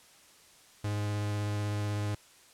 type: tone with vibrato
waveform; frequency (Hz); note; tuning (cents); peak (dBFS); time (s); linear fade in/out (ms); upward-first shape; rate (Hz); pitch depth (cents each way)
45% pulse; 103.83; G#2; 0; -30; 0.84-2.15; 5; sine; 16; 13
effects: white hiss -58 dBFS RMS until 2.53 s + low-pass 10000 Hz 12 dB/octave